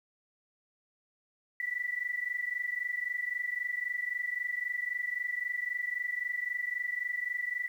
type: tone pair together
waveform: sine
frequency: 1951.7 / 1975.5 Hz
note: B6 / B6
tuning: -21 / 0 cents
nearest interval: unison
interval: 21 cents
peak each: -35 / -34 dBFS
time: 1.6-7.68 s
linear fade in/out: 2 ms
effects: 10-bit